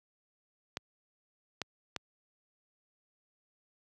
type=clicks; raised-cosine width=0.2 ms; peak=-17 dBFS; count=3; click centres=0.771 / 1.617 / 1.963 s; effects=high-pass 80 Hz 12 dB/octave